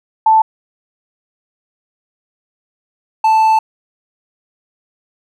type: tone pair in turn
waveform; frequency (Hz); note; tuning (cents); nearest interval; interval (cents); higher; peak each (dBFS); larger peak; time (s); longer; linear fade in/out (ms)
sine / triangle; 880 / 880; A5 / A5; 0 / 0; unison; 0; neither; -6; neither; 0.26-0.42 / 3.24-3.59; second; 5
effects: none